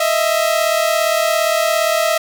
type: tone pair together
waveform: sawtooth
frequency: 628.6 / 666 Hz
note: D#5 / E5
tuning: +18 / +18 cents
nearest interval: minor second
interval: 100 cents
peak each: -13 dBFS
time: 0-2.18 s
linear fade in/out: 5 ms
effects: none